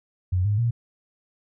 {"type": "tone with pitch steps", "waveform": "sine", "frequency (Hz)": [91.3, 103.67, 117.72], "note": ["F#2", "G#2", "A#2"], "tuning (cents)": [-23, -3, 17], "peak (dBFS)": -19, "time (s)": [0.32, 0.71], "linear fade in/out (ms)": 10, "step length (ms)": 130, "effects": []}